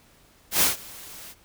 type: noise with ADSR envelope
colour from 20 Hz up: white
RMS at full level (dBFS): -18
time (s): 0.51-1.35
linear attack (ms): 110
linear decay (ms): 140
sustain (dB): -24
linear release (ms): 49
effects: pink hiss -57 dBFS RMS until 1.44 s